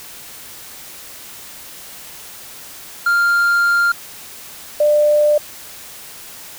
triangle / sine tone pair in turn, 1396.9 / 595.4 Hz, F6 / D5, 0 / +24 cents, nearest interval octave + minor third, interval 1476 cents, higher first, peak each -10 dBFS, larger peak neither, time 3.06-3.92 / 4.8-5.38 s, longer first, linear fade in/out 5 ms, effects white hiss -36 dBFS RMS until 6.58 s

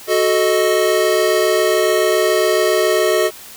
square chord, D# diminished, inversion first, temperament equal with one note detuned, 370 / 437.2 / 622.3 Hz, F#4 / A4 / D#5, 0 / -11 / 0 cents, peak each -18 dBFS, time 0.07-3.31 s, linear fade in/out 50 ms, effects white hiss -37 dBFS RMS until 3.56 s

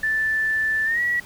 sine tone with pitch glide, 1760 to 1930.4 Hz, A6 to B6, 0 to -40 cents, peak -19 dBFS, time 0.03-1.2 s, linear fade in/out 5 ms, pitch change +160 cents, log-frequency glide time 0.85-1.01 s, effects pink hiss -44 dBFS RMS until 1.25 s

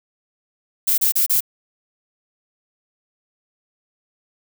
violet noise bursts, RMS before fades -17 dBFS, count 4, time 0.87-1.406 s, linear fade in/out 10 ms, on 110 ms, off 32 ms, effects none

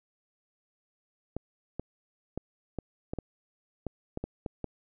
clicks, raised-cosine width 2 ms, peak -20 dBFS, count 11, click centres 1.366 / 1.796 / 2.376 / 2.787 / 3.135 / 3.187 / 3.867 / 4.174 / 4.24 / 4.462 / 4.643 s, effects none

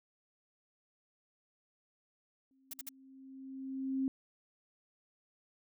sine tone with exponential growth, 266.3 Hz, C4, 31 cents sharp, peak -29 dBFS, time 2.51-4.08 s, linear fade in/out 1 ms, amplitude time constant 340 ms
blue noise bursts, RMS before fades -42 dBFS, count 3, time 2.71-2.891 s, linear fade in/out 5 ms, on 25 ms, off 53 ms
effects none

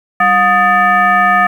sine tone with frequency modulation, 1244.5 Hz, D#6, in tune, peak -7 dBFS, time 0.2-1.47 s, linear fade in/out 5 ms, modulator 525 Hz, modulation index 1.3, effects 7-bit

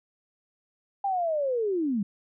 sine linear sweep, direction down, 807 to 188.8 Hz, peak -24 dBFS, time 1.04-2.03 s, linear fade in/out 5 ms, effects none

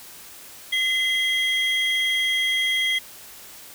triangle tone pair together, 2045 / 3262 Hz, C7 / G#7, -40 / -32 cents, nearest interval minor sixth, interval 808 cents, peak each -21 dBFS, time 0.72-2.99 s, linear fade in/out 10 ms, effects white hiss -43 dBFS RMS until 3.74 s

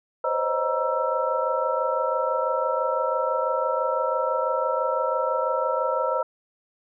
sine tone cluster, 512 / 538 / 621 / 945 / 1330 Hz, C5 / C5 / D#5 / A#5 / E6, -38 / +48 / -3 / +23 / +15 cents, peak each -28 dBFS, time 0.24-6.23 s, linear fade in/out 5 ms, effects none

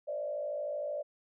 sine tone with frequency modulation, 589 Hz, D5, 5 cents sharp, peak -33 dBFS, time 0.07-1.03 s, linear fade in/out 20 ms, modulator 53.1 Hz, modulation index 0.9, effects none

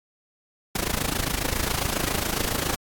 pink noise with amplitude modulation, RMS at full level -23 dBFS, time 0.75-2.76 s, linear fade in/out 5 ms, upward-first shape sine, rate 27.3 Hz, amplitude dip 80%, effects AAC 64 kbps

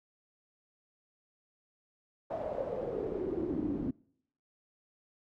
brown noise with band-pass filter sweep, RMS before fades -35 dBFS, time 2.3-3.91 s, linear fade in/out 10 ms, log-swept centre 670 to 260 Hz, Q 7.3, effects noise-tail reverb RT60 0.7 s tail -25 dB re dry

